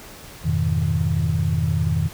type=chord; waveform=sine; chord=F half-diminished seventh; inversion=none; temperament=just; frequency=87.31 / 104.77 / 125.72 / 157.15 Hz; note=F2 / Ab2 / Cb3 / Eb3; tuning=0 / +16 / +31 / +18 cents; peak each=-22 / -26 / -25 / -21 dBFS; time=0.44-2.09 s; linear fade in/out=20 ms; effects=tanh soft clip ceiling -9 dBFS + pink hiss -41 dBFS RMS until 2.13 s